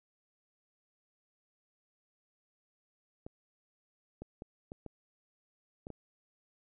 clicks, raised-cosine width 2 ms, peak -30 dBFS, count 7, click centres 3.265 / 4.22 / 4.421 / 4.719 / 4.863 / 5.869 / 5.903 s, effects none

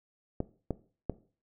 clicks, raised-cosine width 2 ms, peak -17 dBFS, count 3, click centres 0.404 / 0.707 / 1.097 s, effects noise-tail reverb RT60 0.4 s tail -17 dB re dry

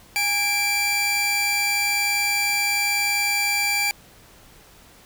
sawtooth tone pair together, 822 / 2345 Hz, G#5 / D7, -18 / -3 cents, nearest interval octave + tritone, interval 1815 cents, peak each -24 / -17 dBFS, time 0.16-3.91 s, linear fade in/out 0 ms, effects pink hiss -50 dBFS RMS until 5.05 s

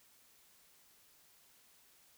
silence, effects white hiss -66 dBFS RMS until 2.17 s

